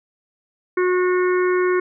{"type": "harmonic tone", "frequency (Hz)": 363.6, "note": "F#4", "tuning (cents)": -30, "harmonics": [1, 3, 4, 5, 6], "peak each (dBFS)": [-16, -26, -28, -30, -32], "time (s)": [0.77, 1.8], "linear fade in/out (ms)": 5, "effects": []}